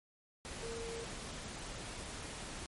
sine tone in noise, 460 Hz, A#4, 23 cents flat, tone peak -42 dBFS, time 0.63-1.04 s, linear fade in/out 0 ms, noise pink, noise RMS -45 dBFS, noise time 0.45-2.66 s, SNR 0 dB, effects MP3 48 kbps

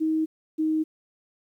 sine tone pair in turn, 316 / 313.6 Hz, D#4 / D#4, +27 / +14 cents, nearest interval unison, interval 13 cents, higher first, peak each -21 dBFS, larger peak neither, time 0-0.26 / 0.58-0.84 s, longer neither, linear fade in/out 20 ms, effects 10-bit

